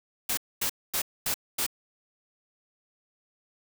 white noise bursts, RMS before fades -28 dBFS, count 5, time 0.29-1.665 s, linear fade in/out 5 ms, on 83 ms, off 240 ms, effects none

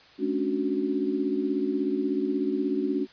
sine chord, D major seventh, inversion second, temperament equal with one note detuned, 214.4 / 277.2 / 293.7 / 370 Hz, A3 / C#4 / D4 / F#4, -45 / 0 / 0 / 0 cents, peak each -33 / -28 / -30 / -29 dBFS, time 0.18-3.07 s, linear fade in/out 50 ms, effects white hiss -53 dBFS RMS until 3.12 s + resampled to 11025 Hz

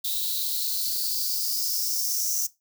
violet noise with high-pass filter sweep, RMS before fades -27 dBFS, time 0.04-2.47 s, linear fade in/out 10 ms, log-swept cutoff 3700 to 6000 Hz, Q 8.2, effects noise-tail reverb RT60 0.2 s tail -18 dB re dry

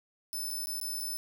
5% pulse tone with dropouts, 5274 Hz, E8, in tune, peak -28 dBFS, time 0.33-1.17 s, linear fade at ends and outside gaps 0 ms, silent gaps 0.505-0.51 / 0.659-0.67 / 0.8-0.813 / 1.003-1.008 s, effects none

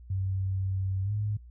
sine tone with pitch glide, 95.5 to 104.75 Hz, G2 to G#2, -45 to +15 cents, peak -27 dBFS, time 0.1-1.37 s, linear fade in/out 5 ms, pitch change +160 cents, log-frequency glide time 1.03-1.12 s, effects noise-tail reverb RT60 0.1 s tail -24 dB re dry + added 60 Hz sine -46 dBFS peak until 1.5 s

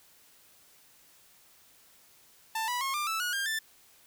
sawtooth tone with pitch steps, 889 / 980.7 / 1081.9 / 1193.5 / 1316.7 / 1452.6 / 1602.4 / 1767.8 Hz, A5 / B5 / C#6 / D6 / E6 / F#6 / G6 / A6, +18 / -12 / -42 / +28 / -2 / -32 / +38 / +8 cents, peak -26 dBFS, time 2.55-3.59 s, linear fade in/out 5 ms, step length 130 ms, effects white hiss -60 dBFS RMS until 4.06 s

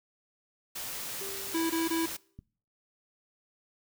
white noise, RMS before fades -38 dBFS, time 0.75-2.17 s, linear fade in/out 10 ms
triangle tone with exponential decay, 392 Hz, G4, in tune, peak -37 dBFS, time 1.21-2.41 s, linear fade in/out 1 ms, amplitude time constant 260 ms
square tone bursts, 328.5 Hz, E4, 6 cents flat, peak -28 dBFS, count 3, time 1.54-2.062 s, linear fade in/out 10 ms, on 160 ms, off 21 ms
click, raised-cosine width 5 ms, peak -33 dBFS, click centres 2.39 s
effects noise-tail reverb RT60 0.5 s tail -23 dB re dry

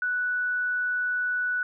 sine tone, 1480 Hz, F#6, in tune, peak -24 dBFS, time 0.02-1.63 s, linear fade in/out 2 ms, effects none

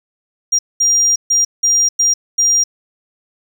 triangle tone bursts at uneven times, 5700 Hz, F8, 34 cents sharp, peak -7 dBFS, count 6, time 0.52-0.59 / 0.8-1.16 / 1.3-1.45 / 1.63-1.89 / 1.99-2.14 / 2.38-2.64 s, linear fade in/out 10 ms, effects tanh soft clip ceiling -7 dBFS

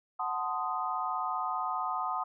sine chord, F# diminished seventh, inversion none, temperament equal with one note detuned, 740 / 880 / 1035.1 / 1244.5 Hz, F#5 / A5 / C6 / Eb6, 0 / 0 / -19 / 0 cents, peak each -36 / -37 / -36 / -34 dBFS, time 0.19-2.24 s, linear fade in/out 10 ms, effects none

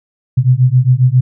sine beating tone pair, 123.47 / 130.87 Hz, B2 / C3, 0 / +1 cents, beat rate 7.4 Hz, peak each -10 dBFS, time 0.37-1.21 s, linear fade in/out 10 ms, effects none

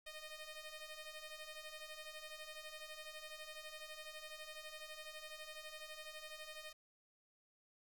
10% pulse ring-modulated tone, 617 Hz, D#5, 15 cents flat, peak -38 dBFS, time 0.06-6.73 s, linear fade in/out 10 ms, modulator 1240 Hz, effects none

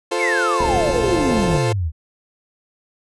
30% pulse chord, F major, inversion none, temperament equal, 349.2 / 440 / 523.3 Hz, F4 / A4 / C5, 0 / 0 / 0 cents, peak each -21 dBFS, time 0.11-1.73 s, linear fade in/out 10 ms
sine exponential sweep, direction down, 2338 to 72.8 Hz, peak -18 dBFS, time 0.18-1.92 s, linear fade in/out 50 ms
pink low-pass noise, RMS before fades -24 dBFS, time 0.6-1.58 s, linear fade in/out 2 ms, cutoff 880 Hz, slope 96 dB/octave
effects resampled to 24000 Hz

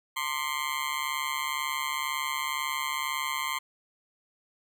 20% pulse tone with amplitude modulation, 1051 Hz, C6, 7 cents sharp, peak -20 dBFS, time 0.16-3.59 s, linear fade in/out 10 ms, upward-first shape sine, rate 142 Hz, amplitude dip 90%, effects none

